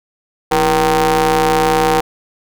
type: ring-modulated tone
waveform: sawtooth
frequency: 149 Hz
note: D3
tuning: 25 cents sharp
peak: -4 dBFS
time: 0.51-2.01 s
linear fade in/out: 10 ms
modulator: 626 Hz
effects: none